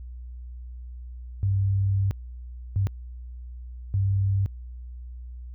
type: tone bursts at uneven times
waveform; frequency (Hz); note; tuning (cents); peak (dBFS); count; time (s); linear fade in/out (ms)
sine; 98; G2; 0; -20; 3; 1.43-2.11 / 2.76-2.87 / 3.94-4.46; 0
effects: added 61 Hz sine -36 dBFS peak until 5.54 s